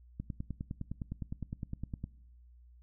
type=click train; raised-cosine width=5 ms; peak=-25 dBFS; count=19; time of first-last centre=0.2-2.04 s; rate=9.78 Hz; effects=noise-tail reverb RT60 0.9 s tail -22 dB re dry + added 60 Hz sine -55 dBFS peak until 2.82 s